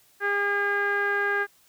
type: tone with low-pass filter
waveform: sawtooth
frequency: 405.1 Hz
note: G#4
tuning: 43 cents flat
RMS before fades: -25 dBFS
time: 0.2-1.47 s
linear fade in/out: 50 ms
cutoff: 1700 Hz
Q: 9.4
effects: white hiss -60 dBFS RMS until 1.68 s